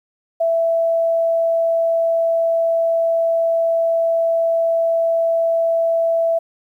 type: tone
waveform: sine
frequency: 663 Hz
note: E5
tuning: 10 cents sharp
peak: -14 dBFS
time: 0.4-6.39 s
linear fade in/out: 10 ms
effects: 9-bit